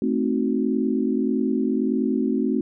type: chord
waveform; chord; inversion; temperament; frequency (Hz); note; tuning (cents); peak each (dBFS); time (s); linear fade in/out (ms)
sine; A diminished seventh; none; equal; 220 / 261.6 / 311.1 / 370; A3 / C4 / Eb4 / Gb4; 0 / 0 / 0 / 0; -24 / -23 / -28 / -27; 0.02-2.61; 2
effects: none